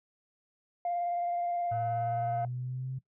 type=tone with vibrato; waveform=sine; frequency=698.5 Hz; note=F5; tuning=in tune; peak=-28 dBFS; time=0.85-2.45 s; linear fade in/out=2 ms; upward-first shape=sine; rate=19 Hz; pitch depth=16 cents each way
type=exponential sweep; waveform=sine; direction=up; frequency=111.5 to 132.2 Hz; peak=-33 dBFS; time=1.71-2.99 s; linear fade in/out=10 ms
effects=noise-tail reverb RT60 0.1 s tail -18 dB re dry + tanh soft clip ceiling -25 dBFS